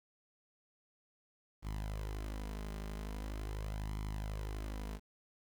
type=tone with flanger; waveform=sawtooth; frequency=52.1 Hz; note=G#1; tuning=6 cents sharp; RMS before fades=-41 dBFS; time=1.62-5 s; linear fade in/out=50 ms; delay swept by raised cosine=0.91 to 5.01 ms; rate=0.42 Hz; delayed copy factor=+0.6; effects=10-bit